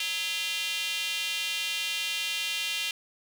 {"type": "tone with high-pass filter", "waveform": "square", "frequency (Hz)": 185, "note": "F#3", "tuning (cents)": 0, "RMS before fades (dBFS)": -31, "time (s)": [0, 2.91], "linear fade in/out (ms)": 2, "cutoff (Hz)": 2900, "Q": 3.4, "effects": []}